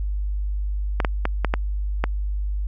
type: clicks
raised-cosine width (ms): 0.5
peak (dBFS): -6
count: 6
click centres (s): 1.002 / 1.048 / 1.254 / 1.447 / 1.539 / 2.04
effects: added 50 Hz sine -22 dBFS peak until 2.67 s